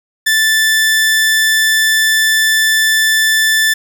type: tone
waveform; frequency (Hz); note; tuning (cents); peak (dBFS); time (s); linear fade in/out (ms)
sawtooth; 1760; A6; 0; -6; 0.26-3.74; 10
effects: 7-bit